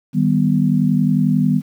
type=chord; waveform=sine; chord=Eb augmented; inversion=none; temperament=equal; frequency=155.56 / 196 / 246.9 Hz; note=Eb3 / G3 / B3; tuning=0 / 0 / 0 cents; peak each=-17 dBFS; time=0.13-1.62 s; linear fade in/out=50 ms; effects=8-bit